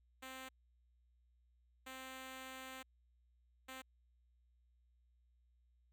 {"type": "tone bursts at uneven times", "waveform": "5% pulse", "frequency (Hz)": 261.6, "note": "C4", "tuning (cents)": 0, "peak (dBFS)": -37, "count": 3, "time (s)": [[0.22, 0.49], [1.86, 2.83], [3.68, 3.82]], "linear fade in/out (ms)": 10, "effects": ["added 60 Hz sine -70 dBFS peak until 5.92 s"]}